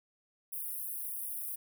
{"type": "high-pass noise", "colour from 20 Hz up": "white", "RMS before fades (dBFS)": -39, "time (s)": [0.52, 1.56], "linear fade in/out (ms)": 10, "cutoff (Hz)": 9300, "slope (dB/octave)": 96, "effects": []}